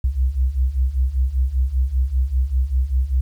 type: beating tone pair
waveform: sine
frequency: 61.74 / 66.84 Hz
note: B1 / C2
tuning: 0 / +38 cents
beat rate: 5.1 Hz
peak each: -21 / -18 dBFS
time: 0.04-3.21 s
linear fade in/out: 5 ms
effects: 9-bit